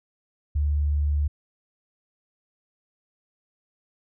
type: tone with vibrato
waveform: sine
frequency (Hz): 73.3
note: D2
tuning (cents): -3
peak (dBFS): -20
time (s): 0.55-1.28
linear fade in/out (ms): 10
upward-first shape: triangle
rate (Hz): 19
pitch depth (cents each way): 18
effects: none